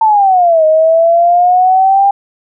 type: exponential two-way sweep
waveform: sine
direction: down then up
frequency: 898 to 622.3 to 802 Hz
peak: -5 dBFS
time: 0.01-2.11 s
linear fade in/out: 5 ms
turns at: 0.65 s
effects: none

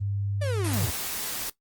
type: tone with pitch glide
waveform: sine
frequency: 100 to 100.93 Hz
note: G2 to G#2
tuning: +35 to -49 cents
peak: -26 dBFS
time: 0-0.88 s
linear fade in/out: 20 ms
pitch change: +16 cents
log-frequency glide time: 0.35-0.58 s
type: linear sweep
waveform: 45% pulse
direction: down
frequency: 602 to 63 Hz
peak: -29 dBFS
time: 0.41-0.91 s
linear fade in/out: 10 ms
type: noise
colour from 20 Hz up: white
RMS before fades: -32 dBFS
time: 0.64-1.5 s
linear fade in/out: 5 ms
effects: noise-tail reverb RT60 0.1 s tail -17 dB re dry + Opus 32 kbps

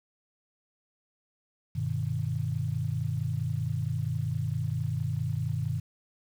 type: chord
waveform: sine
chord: G augmented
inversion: none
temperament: just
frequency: 98 / 122.5 / 153.12 Hz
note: G2 / B2 / D#3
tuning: 0 / -14 / -27 cents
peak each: -33 / -31 / -32 dBFS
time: 1.75-5.8 s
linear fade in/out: 10 ms
effects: 9-bit

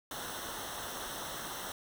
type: noise with comb filter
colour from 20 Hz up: pink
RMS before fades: -41 dBFS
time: 0.11-1.72 s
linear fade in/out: 2 ms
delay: 0.42 ms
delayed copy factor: -0.75
effects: none

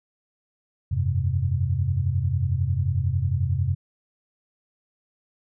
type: chord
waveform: sine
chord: F suspended second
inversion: none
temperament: equal with one note detuned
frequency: 86.9 / 98 / 130.81 Hz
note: F2 / G2 / C3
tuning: -8 / 0 / 0 cents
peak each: -25 dBFS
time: 0.91-3.75 s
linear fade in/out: 10 ms
effects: none

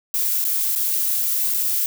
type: noise with dropouts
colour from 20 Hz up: violet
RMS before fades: -21 dBFS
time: 0.14-1.86 s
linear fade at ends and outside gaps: 1 ms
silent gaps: 0.443-0.449 / 0.752-0.759 / 1.54-1.543 s
effects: none

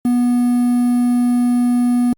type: tone with quantisation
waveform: triangle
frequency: 243.9 Hz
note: B3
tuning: 21 cents flat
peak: -10 dBFS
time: 0.05-2.13 s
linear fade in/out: 2 ms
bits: 6
effects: Opus 32 kbps

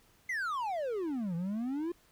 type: exponential two-way sweep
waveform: triangle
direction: down then up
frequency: 2106 to 164 to 354.6 Hz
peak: -30 dBFS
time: 0.29-1.92 s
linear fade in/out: 5 ms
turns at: 1.35 s
effects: pink hiss -65 dBFS RMS until 2.11 s

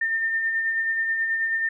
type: tone with tremolo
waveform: sine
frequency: 1808 Hz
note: A6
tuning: 47 cents sharp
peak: -20 dBFS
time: 0.01-1.69 s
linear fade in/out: 5 ms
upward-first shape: sine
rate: 9.3 Hz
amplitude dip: 35%
effects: none

